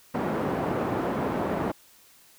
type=band-pass noise; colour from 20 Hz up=pink; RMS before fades=-28 dBFS; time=0.14-1.72 s; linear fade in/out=10 ms; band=180 to 950 Hz; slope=12 dB/octave; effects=white hiss -56 dBFS RMS until 2.38 s